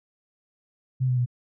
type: tone with pitch steps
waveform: sine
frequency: 129.2 / 125.96 / 122.8 Hz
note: C3 / B2 / B2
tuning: -21 / +35 / -9 cents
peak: -20 dBFS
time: 1-1.261 s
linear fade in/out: 20 ms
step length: 87 ms
effects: none